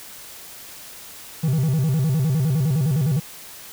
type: tone with vibrato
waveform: triangle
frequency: 144.3 Hz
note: D3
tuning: 30 cents flat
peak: -15 dBFS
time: 1.43-3.2 s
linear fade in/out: 10 ms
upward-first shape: square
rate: 9.8 Hz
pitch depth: 190 cents each way
effects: white hiss -40 dBFS RMS until 3.72 s